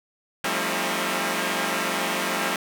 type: tone cluster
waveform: 5% pulse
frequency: 177.1 / 201.2 / 224.5 / 269.1 / 323.1 Hz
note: F3 / G3 / A3 / C4 / E4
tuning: +24 / +45 / +35 / +49 / -35 cents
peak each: -19 dBFS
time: 0.44-2.56 s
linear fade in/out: 2 ms
effects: none